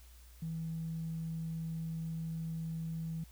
triangle tone with tanh clipping, 162.7 Hz, E3, 22 cents flat, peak -36 dBFS, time 0.42-3.24 s, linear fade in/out 5 ms, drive 4 dB, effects added 60 Hz sine -54 dBFS peak until 3.31 s + white hiss -63 dBFS RMS until 3.31 s

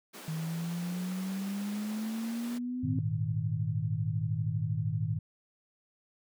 pink high-pass noise, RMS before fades -47 dBFS, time 0.13-2.59 s, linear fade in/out 20 ms, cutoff 190 Hz, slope 48 dB/octave
sine exponential sweep, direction up, 157.6 to 261.7 Hz, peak -32 dBFS, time 0.28-2.99 s, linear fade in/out 2 ms
sine chord, Ab suspended second, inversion none, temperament equal, 103.83 / 116.54 / 155.56 Hz, Ab2 / Bb2 / Eb3, 0 / 0 / 0 cents, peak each -33 dBFS, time 2.83-5.19 s, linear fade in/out 10 ms
effects none

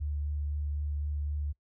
sine tone with vibrato, 73.42 Hz, D2, in tune, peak -30 dBFS, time 0-1.53 s, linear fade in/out 20 ms, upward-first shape triangle, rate 3.9 Hz, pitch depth 15 cents each way, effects noise-tail reverb RT60 0.1 s tail -24 dB re dry

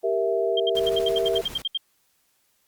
sine chord, E diminished, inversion first, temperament equal, 392 / 466.2 / 659.3 Hz, G4 / Bb4 / E5, 0 / 0 / 0 cents, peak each -25 dBFS, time 0.03-1.42 s, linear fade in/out 20 ms
sine tone bursts, 3186 Hz, G7, 27 cents sharp, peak -22 dBFS, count 13, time 0.57-1.775 s, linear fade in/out 5 ms, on 29 ms, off 69 ms
pink noise with tremolo, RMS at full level -39 dBFS, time 0.75-1.62 s, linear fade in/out 2 ms, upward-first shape square, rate 12 Hz, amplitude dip 30%
effects white hiss -67 dBFS RMS until 2.67 s + Opus 48 kbps

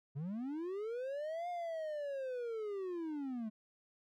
triangle linear two-way sweep, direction up then down, 130.81 to 714 to 210.3 Hz, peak -36 dBFS, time 0.15-3.5 s, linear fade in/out 20 ms, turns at 1.49 s, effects none

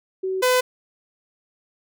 sine / sawtooth tone pair in turn, 377.8 / 504.3 Hz, F#4 / B4, +36 / +36 cents, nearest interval perfect fourth, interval 500 cents, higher second, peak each -22 / -12 dBFS, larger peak second, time 0.23-0.42 / 0.42-0.61 s, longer neither, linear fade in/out 10 ms, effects none

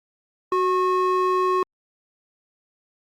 triangle ring-modulated tone, 730 Hz, F#5, 24 cents flat, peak -13 dBFS, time 0.52-1.63 s, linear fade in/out 2 ms, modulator 359 Hz, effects Opus 48 kbps

